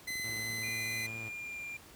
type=tone; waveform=sawtooth; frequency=2035 Hz; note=C7; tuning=49 cents flat; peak=-32 dBFS; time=0.07-1.07 s; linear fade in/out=10 ms
type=clicks; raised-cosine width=3 ms; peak=-38 dBFS; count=12; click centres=0.105 / 0.155 / 0.198 / 0.294 / 0.326 / 0.361 / 0.395 / 0.441 / 0.501 / 0.533 / 0.586 / 0.685 s
type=tone with vibrato; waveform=sawtooth; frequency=112.2 Hz; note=A2; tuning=34 cents sharp; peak=-40 dBFS; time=0.24-1.29 s; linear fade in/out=5 ms; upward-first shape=triangle; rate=4.6 Hz; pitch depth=29 cents each way
type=tone with pitch glide; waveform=triangle; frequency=2414 to 2389 Hz; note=D7 to D7; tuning=+47 to +29 cents; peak=-38 dBFS; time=0.63-1.77 s; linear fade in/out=5 ms; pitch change=-18 cents; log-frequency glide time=1.06-1.64 s
effects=pink hiss -55 dBFS RMS until 1.95 s + high-pass 60 Hz 12 dB/octave